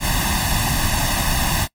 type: noise with comb filter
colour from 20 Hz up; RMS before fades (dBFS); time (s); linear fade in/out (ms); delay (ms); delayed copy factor
pink; -19; 0-1.68; 50; 1.1; +0.9
effects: noise-tail reverb RT60 0.1 s tail -23 dB re dry + MP3 64 kbps